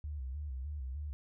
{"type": "tone with vibrato", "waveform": "sine", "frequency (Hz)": 69.3, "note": "C#2", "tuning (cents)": 0, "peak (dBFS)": -37, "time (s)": [0.04, 1.13], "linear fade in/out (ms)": 0, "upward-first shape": "square", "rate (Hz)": 3.3, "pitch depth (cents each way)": 120, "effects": []}